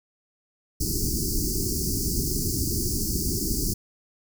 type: band-stop noise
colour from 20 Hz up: pink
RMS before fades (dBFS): -26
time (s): 0.8-3.74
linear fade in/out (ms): 10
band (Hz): 410 to 4600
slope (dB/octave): 96
effects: none